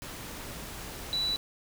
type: tone in noise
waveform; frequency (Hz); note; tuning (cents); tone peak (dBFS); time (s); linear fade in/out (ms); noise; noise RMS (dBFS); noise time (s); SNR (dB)
sine; 3951; B7; 0; -27; 1.13-1.36; 0; pink; -41; 0.02-1.37; +11
effects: none